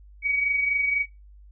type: tone pair together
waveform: sine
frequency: 2260 / 2284 Hz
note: C#7 / D7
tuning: +33 / -49 cents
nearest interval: unison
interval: 18 cents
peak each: -22 / -31 dBFS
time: 0.22-1.06 s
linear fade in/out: 50 ms
effects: noise-tail reverb RT60 0.2 s tail -19 dB re dry + added 50 Hz sine -46 dBFS peak until 1.51 s